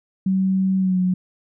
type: tone with pitch glide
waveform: sine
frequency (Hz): 190 to 183.1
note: F#3 to F#3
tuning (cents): +46 to -18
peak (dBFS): -16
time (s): 0.26-1.14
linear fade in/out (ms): 5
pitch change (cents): -64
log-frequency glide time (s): 0.78-0.99
effects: none